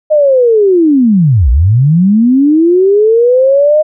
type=linear two-way sweep; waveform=sine; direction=down then up; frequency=622.3 to 55.4 to 622.3 Hz; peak=-4 dBFS; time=0.1-3.83 s; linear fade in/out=20 ms; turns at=1.5 s; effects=none